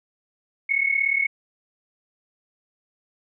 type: tone pair together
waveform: sine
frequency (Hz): 2180 / 2217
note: C#7 / C#7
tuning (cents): -29 / 0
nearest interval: unison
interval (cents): 29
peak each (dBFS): -22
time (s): 0.69-1.27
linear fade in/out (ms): 10
effects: none